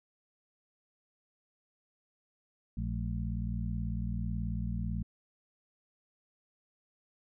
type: harmonic tone with a mistuned harmonic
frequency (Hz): 58.27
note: A#1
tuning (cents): 0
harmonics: 1 / 2 / 3 / 4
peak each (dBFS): -35 / -37 / -39 / -40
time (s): 2.77-5.03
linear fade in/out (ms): 5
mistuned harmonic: 4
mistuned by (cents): -130
effects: none